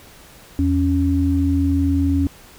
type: tone pair together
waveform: sine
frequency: 83.1 / 277.6 Hz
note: E2 / C#4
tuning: +15 / +3 cents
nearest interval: octave + major sixth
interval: 2088 cents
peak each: -18 / -17 dBFS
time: 0.59-2.27 s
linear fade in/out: 0 ms
effects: pink hiss -45 dBFS RMS until 2.58 s